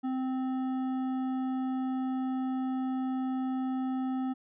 triangle tone with hard clipping, 259.9 Hz, C4, 11 cents flat, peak -31 dBFS, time 0.03-4.34 s, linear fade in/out 20 ms, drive 13 dB, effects resampled to 8000 Hz

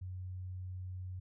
sine tone, 92 Hz, F#2, 9 cents flat, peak -40 dBFS, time 0.01-1.2 s, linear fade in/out 10 ms, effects none

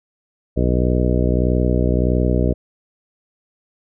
harmonic tone, 61.6 Hz, B1, 4 cents flat, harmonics 1 / 2 / 3 / 4 / 5 / 6 / 7 / 8 / 10, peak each -18 / -21 / -23 / -24 / -25 / -26 / -26 / -27 / -28 dBFS, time 0.56-2.54 s, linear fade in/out 20 ms, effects none

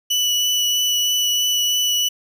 30% pulse tone with vibrato, 2960 Hz, F#7, in tune, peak -14 dBFS, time 0.1-2.09 s, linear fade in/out 10 ms, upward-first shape triangle, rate 3.1 Hz, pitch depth 12 cents each way, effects none

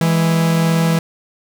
45% pulse tone pair together, 164.81 / 207.3 Hz, E3 / G#3, 0 / -3 cents, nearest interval major third, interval 397 cents, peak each -13 / -22 dBFS, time 0.01-0.99 s, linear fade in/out 2 ms, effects none

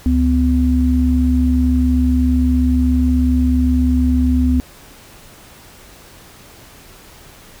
sine tone pair together, 70.8 / 252.3 Hz, C#2 / B3, +37 / +37 cents, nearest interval octave + minor seventh, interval 2200 cents, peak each -14 dBFS, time 0.06-4.6 s, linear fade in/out 0 ms, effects pink hiss -42 dBFS RMS until 7.6 s

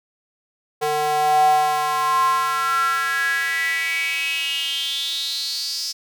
square tone with high-pass filter sweep, 150.7 Hz, D3, 45 cents sharp, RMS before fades -21 dBFS, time 0.81-5.93 s, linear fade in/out 20 ms, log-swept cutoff 570 to 5200 Hz, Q 8, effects none

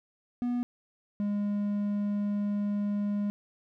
triangle tone pair in turn, 243.7 / 204.9 Hz, B3 / G#3, -23 / -23 cents, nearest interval minor third, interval 300 cents, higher first, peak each -25 dBFS, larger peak neither, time 0.42-0.63 / 1.2-3.3 s, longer second, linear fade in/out 0 ms, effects none

